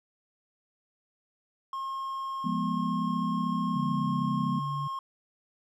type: tone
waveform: triangle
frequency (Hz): 1074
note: C6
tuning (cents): +45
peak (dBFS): -30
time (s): 1.73-4.99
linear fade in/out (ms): 2
type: chord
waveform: sine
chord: F diminished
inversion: none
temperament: equal with one note detuned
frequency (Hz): 174.61 / 207.7 / 243.7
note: F3 / Ab3 / Cb4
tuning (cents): 0 / 0 / -23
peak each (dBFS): -32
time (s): 2.44-4.6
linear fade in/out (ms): 10
type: tone with pitch glide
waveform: sine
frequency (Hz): 148.2 to 143.65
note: D3 to D3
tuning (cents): +16 to -38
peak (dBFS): -32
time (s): 3.75-4.88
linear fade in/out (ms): 10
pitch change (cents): -54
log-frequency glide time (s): 3.91-4.11
effects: none